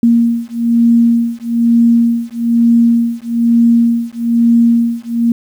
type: beating tone pair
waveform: sine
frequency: 233.1 / 234.2 Hz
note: A#3 / A#3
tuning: 0 / +8 cents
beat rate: 1.1 Hz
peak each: -11 dBFS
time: 0.03-5.32 s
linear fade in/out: 2 ms
effects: 7-bit